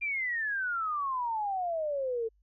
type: exponential sweep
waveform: sine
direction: down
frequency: 2413 to 440 Hz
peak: -29 dBFS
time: 0.01-2.29 s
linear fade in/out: 20 ms
effects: added 50 Hz sine -64 dBFS peak until 2.42 s